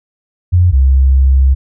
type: tone pair in turn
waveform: sine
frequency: 88.9 / 66.6 Hz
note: F2 / C2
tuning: +31 / +31 cents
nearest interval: perfect fourth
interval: 500 cents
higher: first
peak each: -5 dBFS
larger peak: neither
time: 0.52-0.72 / 0.72-1.55 s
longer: second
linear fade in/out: 20 ms
effects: none